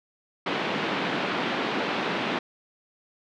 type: band-pass noise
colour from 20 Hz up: pink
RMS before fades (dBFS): -28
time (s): 0.46-2.39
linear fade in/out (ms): 5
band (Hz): 190 to 3500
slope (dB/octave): 24
effects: none